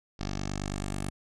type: tone with low-pass filter sweep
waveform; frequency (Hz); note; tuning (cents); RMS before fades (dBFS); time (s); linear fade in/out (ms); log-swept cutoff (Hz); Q
10% pulse; 49.17; G1; +6; -34; 0.19-1.1; 10; 5200 to 9700; 2.8
effects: none